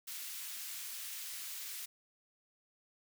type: high-pass noise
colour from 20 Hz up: white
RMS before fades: -44 dBFS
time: 0.07-1.86 s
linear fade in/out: 10 ms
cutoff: 1800 Hz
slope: 12 dB/octave
effects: none